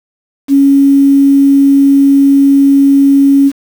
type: tone with quantisation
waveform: sine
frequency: 277.2 Hz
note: C#4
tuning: in tune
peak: -3 dBFS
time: 0.48-3.52 s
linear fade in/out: 50 ms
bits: 5
effects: none